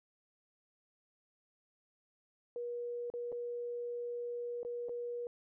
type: tone with dropouts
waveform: sine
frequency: 480 Hz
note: B4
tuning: 49 cents flat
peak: -37 dBFS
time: 2.56-5.27 s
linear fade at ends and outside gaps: 1 ms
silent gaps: 3.101-3.138 / 3.319-3.325 / 4.631-4.649 / 4.886-4.893 s
effects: none